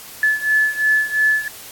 sine beating tone pair, 1727 / 1729.9 Hz, A6 / A6, -33 / -30 cents, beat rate 2.9 Hz, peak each -16 / -19 dBFS, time 0.23-1.48 s, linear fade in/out 2 ms, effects white hiss -37 dBFS RMS until 1.71 s + AAC 64 kbps

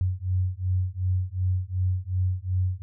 sine beating tone pair, 90.9 / 93.6 Hz, F#2 / F#2, -30 / +20 cents, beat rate 2.7 Hz, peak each -26 dBFS, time 0.01-2.82 s, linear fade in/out 0 ms, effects none

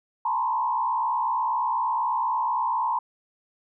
sine tone with frequency modulation, 963 Hz, B5, 44 cents flat, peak -22 dBFS, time 0.25-2.99 s, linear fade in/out 5 ms, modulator 64.1 Hz, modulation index 1.3, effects none

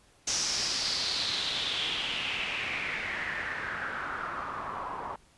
white noise with low-pass filter sweep, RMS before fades -33 dBFS, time 0.27-5.16 s, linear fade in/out 5 ms, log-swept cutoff 6000 to 950 Hz, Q 4.3, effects pink hiss -62 dBFS RMS until 5.37 s + resampled to 24000 Hz

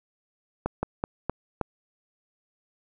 slowing click train, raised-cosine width 1 ms, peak -12 dBFS, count 5, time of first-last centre 0.66-1.613 s, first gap 170 ms, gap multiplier 1.23, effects none

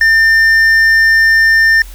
sine tone with hard clipping, 1800 Hz, A6, 39 cents sharp, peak -7 dBFS, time 0.01-1.82 s, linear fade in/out 2 ms, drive 5 dB, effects added 44 Hz sine -28 dBFS peak until 1.94 s + white hiss -39 dBFS RMS until 1.94 s

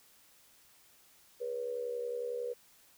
sine tone with amplitude modulation, 485 Hz, B4, 31 cents flat, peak -31 dBFS, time 1.4-2.54 s, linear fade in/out 20 ms, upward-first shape sine, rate 71 Hz, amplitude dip 70%, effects white hiss -63 dBFS RMS until 2.97 s

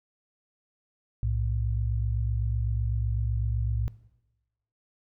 sine tone pair together, 62.3 / 110.21 Hz, B1 / A2, +16 / +3 cents, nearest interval minor seventh, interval 987 cents, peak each -27 dBFS, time 1.23-3.88 s, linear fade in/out 0 ms, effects noise-tail reverb RT60 1.0 s tail -19 dB re dry

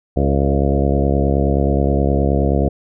harmonic tone with a mistuned harmonic, 69.5 Hz, C#2, 5 cents sharp, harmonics 1 / 2 / 3 / 4 / 5 / 6 / 7 / 8 / 9 / 10, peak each -17 / -20 / -22 / -23 / -24 / -25 / -25 / -26 / -27 / -27 dBFS, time 0.16-2.69 s, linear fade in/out 10 ms, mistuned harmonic 7, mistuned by -15 cents, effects none

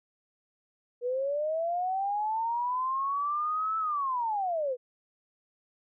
sine linear two-way sweep, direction up then down, 477.7 to 1318.5 to 477.7 Hz, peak -27 dBFS, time 1.01-4.77 s, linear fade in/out 50 ms, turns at 3.78 s, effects none

